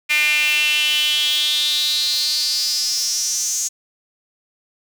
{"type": "tone with high-pass filter sweep", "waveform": "sawtooth", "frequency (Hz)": 299.6, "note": "D4", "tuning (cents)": 35, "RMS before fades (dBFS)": -19, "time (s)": [0.09, 3.69], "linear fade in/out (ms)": 20, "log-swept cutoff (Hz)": [2300, 6600], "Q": 6.9, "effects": []}